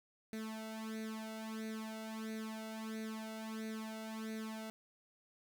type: tone with flanger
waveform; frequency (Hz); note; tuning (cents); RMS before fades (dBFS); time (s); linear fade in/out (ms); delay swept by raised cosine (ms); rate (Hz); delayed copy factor
sawtooth; 220; A3; 0; -44; 0.33-4.7; 0; 0.48 to 1.45; 1.5; +0.85
effects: none